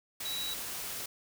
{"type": "tone in noise", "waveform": "sine", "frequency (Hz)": 3900, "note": "B7", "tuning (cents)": -23, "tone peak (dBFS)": -35, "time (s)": [0.25, 0.54], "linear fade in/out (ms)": 5, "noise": "white", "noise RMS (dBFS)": -39, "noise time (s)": [0.2, 1.06], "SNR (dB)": 1, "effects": []}